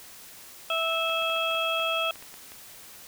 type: harmonic tone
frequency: 655 Hz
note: E5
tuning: 11 cents flat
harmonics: 1 / 2 / 4 / 5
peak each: -30 / -30 / -30 / -30 dBFS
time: 0.7-2.11 s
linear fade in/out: 2 ms
type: clicks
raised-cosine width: 0.3 ms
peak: -29 dBFS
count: 11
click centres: 1.096 / 1.222 / 1.298 / 1.363 / 1.512 / 1.55 / 1.797 / 2.157 / 2.225 / 2.341 / 2.519 s
effects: white hiss -47 dBFS RMS until 3.07 s